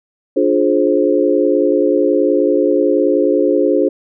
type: chord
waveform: sine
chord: D half-diminished seventh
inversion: none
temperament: just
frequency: 293.7 / 352.4 / 422.9 / 528.6 Hz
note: D4 / F4 / Ab4 / C5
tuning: 0 / +16 / +31 / +18 cents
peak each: -16 dBFS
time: 0.36-3.89 s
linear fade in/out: 10 ms
effects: none

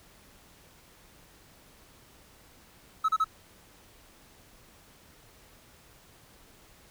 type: tone bursts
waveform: triangle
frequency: 1292 Hz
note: E6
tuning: 35 cents flat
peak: -19 dBFS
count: 3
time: 3.04-3.244 s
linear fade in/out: 10 ms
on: 46 ms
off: 33 ms
effects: tanh soft clip ceiling -16 dBFS + pink hiss -57 dBFS RMS until 6.9 s

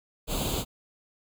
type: noise with comb filter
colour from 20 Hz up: pink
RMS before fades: -29 dBFS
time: 0.27-0.65 s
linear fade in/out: 50 ms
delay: 0.27 ms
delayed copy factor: +0.8
effects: none

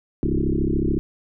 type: tone with frequency modulation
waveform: sine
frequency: 181.6 Hz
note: F#3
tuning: 32 cents flat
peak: -18 dBFS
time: 0.23-0.99 s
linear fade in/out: 0 ms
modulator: 33.7 Hz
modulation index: 5.6
effects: none

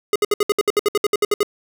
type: tone bursts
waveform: square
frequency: 414.7 Hz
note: G#4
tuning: 3 cents flat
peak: -14 dBFS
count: 15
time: 0.13-1.431 s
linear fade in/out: 2 ms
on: 27 ms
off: 64 ms
effects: none

